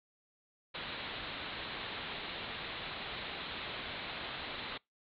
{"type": "low-pass noise", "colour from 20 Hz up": "white", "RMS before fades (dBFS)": -42, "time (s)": [0.74, 4.78], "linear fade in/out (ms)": 10, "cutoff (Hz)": 4100, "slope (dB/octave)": 96, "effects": ["noise-tail reverb RT60 0.2 s tail -26 dB re dry", "MP3 64 kbps"]}